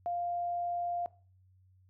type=tone; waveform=sine; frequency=698.5 Hz; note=F5; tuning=in tune; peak=-31 dBFS; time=0.06-1.06 s; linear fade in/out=0 ms; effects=noise-tail reverb RT60 0.4 s tail -20 dB re dry + added 93 Hz sine -61 dBFS peak until 1.89 s